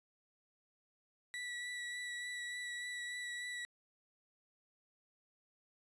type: tone with vibrato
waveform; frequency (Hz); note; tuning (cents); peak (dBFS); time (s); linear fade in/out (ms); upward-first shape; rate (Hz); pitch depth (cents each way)
35% pulse; 1952; B6; -21; -39; 1.34-3.65; 0; triangle; 3.4; 16
effects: resampled to 22050 Hz